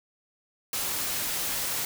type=noise; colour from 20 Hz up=white; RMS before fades=-30 dBFS; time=0.73-1.85 s; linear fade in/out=2 ms; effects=none